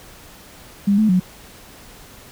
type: tone with pitch steps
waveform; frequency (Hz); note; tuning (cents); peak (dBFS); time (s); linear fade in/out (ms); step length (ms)
sine; 201 / 216.3 / 183.1; G3 / A3 / F#3; +44 / -29 / -18; -12; 0.87-1.2; 10; 110
effects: pink hiss -43 dBFS RMS until 2.31 s